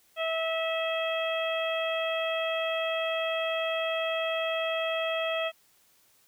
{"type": "harmonic tone", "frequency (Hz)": 650, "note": "E5", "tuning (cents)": -24, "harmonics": [1, 2, 3, 4, 5], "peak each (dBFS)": [-29, -36, -38, -35, -36], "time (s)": [0.16, 5.52], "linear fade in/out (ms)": 50, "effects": ["white hiss -64 dBFS RMS until 6.27 s"]}